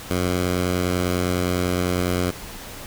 10% pulse tone, 89.9 Hz, F#2, 49 cents flat, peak -12 dBFS, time 0.1-2.31 s, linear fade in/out 10 ms, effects pink hiss -37 dBFS RMS until 2.86 s

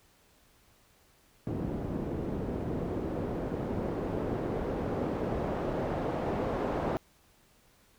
white noise with low-pass filter sweep, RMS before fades -33 dBFS, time 1.47-6.97 s, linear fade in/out 0 ms, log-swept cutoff 310 to 630 Hz, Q 1, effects pink hiss -64 dBFS RMS until 7.98 s

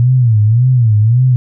sine tone with vibrato, 116.54 Hz, A#2, in tune, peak -6 dBFS, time 0-1.36 s, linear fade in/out 0 ms, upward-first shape sine, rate 1.8 Hz, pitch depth 180 cents each way, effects none

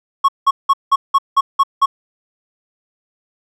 triangle tone bursts, 1100 Hz, C#6, 14 cents flat, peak -6 dBFS, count 8, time 0.24-1.86 s, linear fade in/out 10 ms, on 45 ms, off 180 ms, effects none

